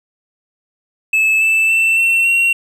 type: tone with pitch steps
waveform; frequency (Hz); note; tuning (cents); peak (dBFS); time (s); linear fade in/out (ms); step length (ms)
triangle; 2608 / 2640 / 2672 / 2705 / 2738; E7 / E7 / E7 / E7 / F7; -19 / +2 / +23 / +44 / -35; -9; 1.13-2.53; 5; 280
effects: none